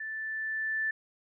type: tone with level ramp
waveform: sine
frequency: 1760 Hz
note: A6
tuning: in tune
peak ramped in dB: -35 to -27 dBFS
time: 0-0.91 s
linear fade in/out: 5 ms
effects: none